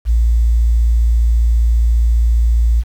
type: tone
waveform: sine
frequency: 57.4 Hz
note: A#1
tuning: 26 cents flat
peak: -9 dBFS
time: 0.05-2.84 s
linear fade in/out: 50 ms
effects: 7-bit